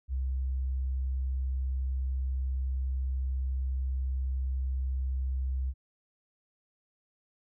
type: tone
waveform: sine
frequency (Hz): 65.3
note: C2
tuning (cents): -3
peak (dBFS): -28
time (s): 0.08-5.74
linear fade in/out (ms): 50
effects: none